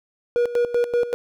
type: tone with tremolo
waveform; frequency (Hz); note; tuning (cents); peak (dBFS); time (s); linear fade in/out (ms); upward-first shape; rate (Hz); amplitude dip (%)
triangle; 480; B4; -49; -14; 0.36-1.14; 0; square; 5.2; 75
effects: none